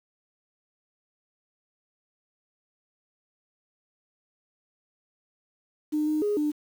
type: tone with pitch steps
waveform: sine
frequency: 302.9 / 306.8 / 414.7 / 298.8 Hz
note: D#4 / D#4 / G#4 / D4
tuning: -46 / -24 / -3 / +30 cents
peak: -22 dBFS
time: 5.92-6.52 s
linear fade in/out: 20 ms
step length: 150 ms
effects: tanh soft clip ceiling -18 dBFS + 8-bit